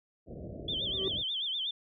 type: low-pass noise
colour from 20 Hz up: pink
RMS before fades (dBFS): -41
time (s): 0.26-1.24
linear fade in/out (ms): 50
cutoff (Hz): 660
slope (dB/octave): 96
type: tone with vibrato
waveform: sine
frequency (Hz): 3322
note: G#7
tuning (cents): 0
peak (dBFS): -31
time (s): 0.68-1.71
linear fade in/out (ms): 5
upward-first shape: sine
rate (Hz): 8.2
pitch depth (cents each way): 150
type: tone with exponential growth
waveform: triangle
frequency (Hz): 384.4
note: G4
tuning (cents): -34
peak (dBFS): -27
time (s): 0.73-1.08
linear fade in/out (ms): 0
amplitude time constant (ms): 75
effects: high-pass 60 Hz 12 dB/octave